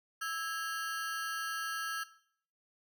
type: ring-modulated tone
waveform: 40% pulse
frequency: 1480 Hz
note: F#6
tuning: in tune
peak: -31 dBFS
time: 0.21-2.04 s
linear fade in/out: 10 ms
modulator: 164 Hz
effects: noise-tail reverb RT60 0.6 s tail -17 dB re dry